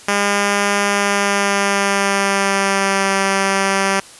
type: tone with pitch glide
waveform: 5% pulse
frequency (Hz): 202.3 to 194.96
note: G#3 to G3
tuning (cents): -45 to -9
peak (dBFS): -3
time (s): 0.08-4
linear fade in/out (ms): 5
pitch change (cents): -64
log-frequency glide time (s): 0.84-3.13
effects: white hiss -40 dBFS RMS until 4.19 s + resampled to 24000 Hz